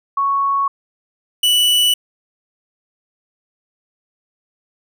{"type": "tone pair in turn", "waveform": ["sine", "45% pulse"], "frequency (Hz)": [1109, 2961], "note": ["C#6", "F#7"], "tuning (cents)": [0, 1], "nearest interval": "octave + perfect fourth", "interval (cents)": 1701, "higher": "second", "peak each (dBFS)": [-14, -11], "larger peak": "second", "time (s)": [[0.17, 0.68], [1.43, 1.94]], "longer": "neither", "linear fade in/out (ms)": 5, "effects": []}